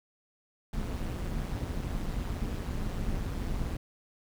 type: noise with amplitude modulation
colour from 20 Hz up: brown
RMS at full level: -30 dBFS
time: 0.73-3.77 s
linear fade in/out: 5 ms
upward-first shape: sine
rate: 182 Hz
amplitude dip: 70%
effects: none